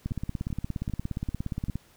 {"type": "two click trains", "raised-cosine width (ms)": 5, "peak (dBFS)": [-22, -18], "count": [5, 30], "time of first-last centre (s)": [[0.11, 1.685], [0.06, 1.756]], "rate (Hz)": [2.54, 17.1], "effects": ["pink hiss -59 dBFS RMS until 1.96 s"]}